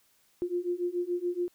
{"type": "beating tone pair", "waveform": "sine", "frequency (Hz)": [349.2, 356.2], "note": ["F4", "F4"], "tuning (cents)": [0, 34], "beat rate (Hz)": 7, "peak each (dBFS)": [-32, -31], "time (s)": [0.42, 1.48], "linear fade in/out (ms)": 0, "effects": ["white hiss -67 dBFS RMS until 1.54 s"]}